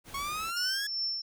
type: noise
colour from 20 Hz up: pink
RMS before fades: -47 dBFS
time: 0.04-0.53 s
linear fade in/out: 50 ms
type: exponential sweep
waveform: sawtooth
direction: up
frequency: 1093 to 1699 Hz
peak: -29 dBFS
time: 0.14-0.87 s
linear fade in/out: 5 ms
type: tone with tremolo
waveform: sine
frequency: 5380 Hz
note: E8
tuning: 34 cents sharp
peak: -28 dBFS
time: 0.56-1.22 s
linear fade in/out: 10 ms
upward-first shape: triangle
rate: 2.6 Hz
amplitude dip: 60%
effects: none